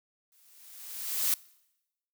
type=noise with exponential growth; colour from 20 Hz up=blue; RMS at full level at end=-25 dBFS; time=0.32-1.34 s; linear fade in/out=1 ms; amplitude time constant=220 ms; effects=noise-tail reverb RT60 0.9 s tail -23 dB re dry